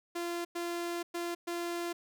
sawtooth tone bursts at uneven times, 344.4 Hz, F4, 24 cents flat, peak -30 dBFS, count 4, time 0.15-0.45 / 0.55-1.03 / 1.14-1.35 / 1.47-1.93 s, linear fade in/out 10 ms, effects none

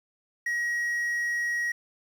triangle tone with quantisation, 1900 Hz, A#6, 33 cents sharp, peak -24 dBFS, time 0.46-1.72 s, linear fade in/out 5 ms, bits 9, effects none

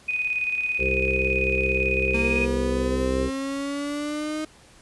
sine tone with tremolo, 2489 Hz, D#7, in tune, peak -21 dBFS, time 0.08-2.46 s, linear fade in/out 10 ms, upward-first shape square, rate 18 Hz, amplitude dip 45%
harmonic tone, 65.3 Hz, C2, 3 cents flat, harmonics 1 / 2 / 3 / 5 / 6 / 7 / 8, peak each -27 / -37 / -34 / -36 / -28 / -32 / -30 dBFS, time 0.78-3.31 s, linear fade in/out 50 ms
35% pulse exponential sweep, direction up, 229.6 to 311.1 Hz, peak -25 dBFS, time 2.14-4.45 s, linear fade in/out 5 ms
effects pink hiss -52 dBFS RMS until 4.81 s + resampled to 24000 Hz

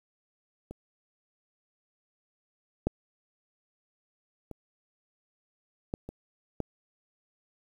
clicks, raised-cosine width 2 ms, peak -27 / -12 / -27 / -18 / -26 / -17 dBFS, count 6, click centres 0.71 / 2.87 / 4.513 / 5.939 / 6.09 / 6.603 s, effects 9-bit

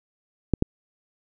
clicks, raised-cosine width 3 ms, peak -6 dBFS, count 2, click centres 0.537 / 0.624 s, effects none

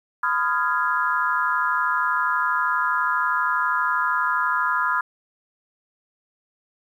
sine chord, F half-diminished seventh, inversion second, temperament equal with one note detuned, 1007.9 / 1244.5 / 1396.9 / 1661.2 Hz, Cb6 / Eb6 / F6 / Ab6, +35 / 0 / 0 / 0 cents, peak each -24 / -25 / -24 / -27 dBFS, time 0.23-5.01 s, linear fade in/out 5 ms, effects 9-bit

